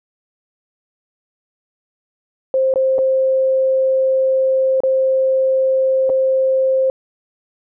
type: tone with dropouts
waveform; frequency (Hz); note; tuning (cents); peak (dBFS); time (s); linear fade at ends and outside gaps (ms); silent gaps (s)
sine; 527; C5; +12; -12; 2.54-6.9; 1; 2.739-2.758 / 2.983-2.988 / 4.804-4.835 / 6.094-6.099
effects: none